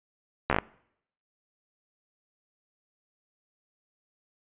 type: slowing click train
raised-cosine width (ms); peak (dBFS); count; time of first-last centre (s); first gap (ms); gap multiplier
0.5; -8; 6; 0.5-0.586; 13; 1.14
effects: noise-tail reverb RT60 0.7 s tail -23 dB re dry + resampled to 8000 Hz